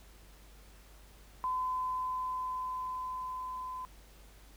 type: tone with level ramp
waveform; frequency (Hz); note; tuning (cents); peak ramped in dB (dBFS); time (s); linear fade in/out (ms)
sine; 1018; C6; -48; -30 to -38; 1.44-3.85; 0
effects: added 50 Hz sine -55 dBFS peak until 4.56 s + pink hiss -60 dBFS RMS until 4.56 s